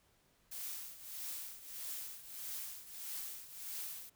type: noise with tremolo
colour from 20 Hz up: blue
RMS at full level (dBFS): -42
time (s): 0.51-4.1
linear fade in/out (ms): 10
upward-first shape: triangle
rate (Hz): 1.6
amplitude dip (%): 80
effects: pink hiss -72 dBFS RMS until 4.15 s